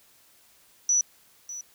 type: tone with echo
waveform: sine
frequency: 5920 Hz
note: F#8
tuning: in tune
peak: -19 dBFS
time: 0.89-1.01 s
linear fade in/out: 2 ms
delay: 600 ms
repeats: 1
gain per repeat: -15 dB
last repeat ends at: 1.61 s
effects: white hiss -59 dBFS RMS until 1.74 s

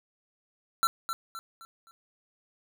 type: tone with echo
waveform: square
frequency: 1350 Hz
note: E6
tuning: 41 cents sharp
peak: -22 dBFS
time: 0.83-0.87 s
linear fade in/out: 0 ms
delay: 260 ms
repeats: 4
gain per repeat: -8 dB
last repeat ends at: 1.91 s
effects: none

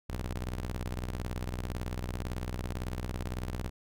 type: ring-modulated tone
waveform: sawtooth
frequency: 61.74 Hz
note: B1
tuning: in tune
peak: -27 dBFS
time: 0.09-3.7 s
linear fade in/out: 10 ms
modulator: 21.9 Hz
effects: none

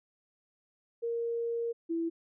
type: tone pair in turn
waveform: sine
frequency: 466.2 / 331.9 Hz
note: A#4 / E4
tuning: 0 / +12 cents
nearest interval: tritone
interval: 588 cents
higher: first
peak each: -30 / -29 dBFS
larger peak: second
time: 1.02-1.73 / 1.89-2.1 s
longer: first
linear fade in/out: 20 ms
effects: none

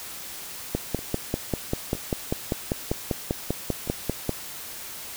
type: two click trains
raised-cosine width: 2 ms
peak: -23 / -10 dBFS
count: 4 / 19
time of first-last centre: 0.99-3.875 / 0.75-4.293 s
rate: 1.04 / 5.08 Hz
effects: white hiss -38 dBFS RMS until 5.16 s

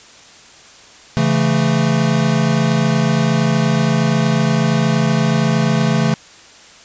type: chord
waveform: square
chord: A major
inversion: first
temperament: equal with one note detuned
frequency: 138.59 / 167.02 / 220 Hz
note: C#3 / E3 / A3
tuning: 0 / +23 / 0 cents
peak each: -18 dBFS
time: 1.17-6.14 s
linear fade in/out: 0 ms
effects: white hiss -42 dBFS RMS until 6.84 s + resampled to 16000 Hz

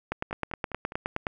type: two click trains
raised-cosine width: 0.5 ms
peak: -24 / -13 dBFS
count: 4 / 12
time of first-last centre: 0.31-0.921 / 0.12-1.268 s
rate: 4.91 / 9.58 Hz
effects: none

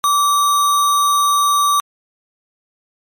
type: tone with sample-and-hold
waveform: sine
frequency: 1161 Hz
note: D6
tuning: 20 cents flat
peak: -11 dBFS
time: 0.04-1.8 s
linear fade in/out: 0 ms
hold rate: 4900 Hz
effects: MP3 64 kbps

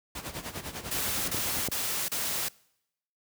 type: noise with tremolo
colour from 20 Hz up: pink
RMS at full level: -35 dBFS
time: 0.15-1.64 s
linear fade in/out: 5 ms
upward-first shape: sine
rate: 10 Hz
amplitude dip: 75%
type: noise bursts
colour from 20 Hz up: white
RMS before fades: -31 dBFS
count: 4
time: 0.91-2.486 s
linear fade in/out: 5 ms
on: 370 ms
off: 32 ms
type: clicks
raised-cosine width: 2 ms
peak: -19 dBFS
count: 2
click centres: 1.345 / 1.686 s
effects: noise-tail reverb RT60 0.8 s tail -24 dB re dry + high-pass 60 Hz 12 dB/octave

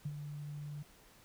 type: tone with ADSR envelope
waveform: sine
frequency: 146.83 Hz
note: D3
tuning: in tune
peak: -34 dBFS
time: 0.05-0.83 s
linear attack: 7 ms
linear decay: 51 ms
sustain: -7 dB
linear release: 10 ms
effects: pink hiss -62 dBFS RMS until 1.24 s

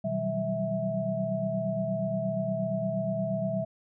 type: tone cluster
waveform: sine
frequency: 124.7 / 159 / 185.6 / 194.1 / 652 Hz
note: B2 / D#3 / F#3 / G3 / E5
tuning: +17 / +38 / +6 / -17 / -19 cents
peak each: -36 / -37 / -36 / -33 / -30 dBFS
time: 0.04-3.65 s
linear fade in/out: 10 ms
effects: none

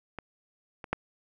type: clicks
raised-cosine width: 0.5 ms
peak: -22 / -25 / -12 dBFS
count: 3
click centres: 0.187 / 0.842 / 0.93 s
effects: none

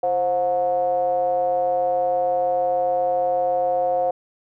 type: ring-modulated tone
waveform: triangle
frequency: 96.7 Hz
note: G2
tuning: 23 cents flat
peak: -13 dBFS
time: 0.03-4.11 s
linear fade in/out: 5 ms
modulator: 624 Hz
effects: none

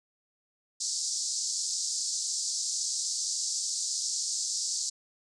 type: band-pass noise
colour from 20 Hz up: white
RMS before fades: -32 dBFS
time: 0.8-4.9 s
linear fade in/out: 10 ms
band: 4500 to 7900 Hz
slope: 48 dB/octave
effects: resampled to 24000 Hz

